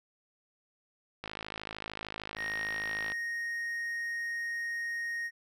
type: click train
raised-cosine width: 0.3 ms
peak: -22 dBFS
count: 101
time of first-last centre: 1.24-3.12 s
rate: 53.2 Hz
type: tone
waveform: triangle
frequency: 1864.7 Hz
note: A#6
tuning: in tune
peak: -31 dBFS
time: 2.36-5.31 s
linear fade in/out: 50 ms
effects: none